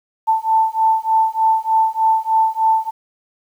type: beating tone pair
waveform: sine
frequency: 885 / 888.3 Hz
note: A5 / A5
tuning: +10 / +16 cents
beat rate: 3.3 Hz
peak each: -16 dBFS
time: 0.27-2.91 s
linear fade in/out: 20 ms
effects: 8-bit